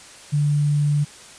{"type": "tone with sample-and-hold", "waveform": "sine", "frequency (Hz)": 146.7, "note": "D3", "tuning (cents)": -2, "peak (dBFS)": -16, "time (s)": [0.32, 1.05], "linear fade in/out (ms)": 20, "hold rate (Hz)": 8820, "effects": ["white hiss -43 dBFS RMS until 1.38 s", "resampled to 22050 Hz"]}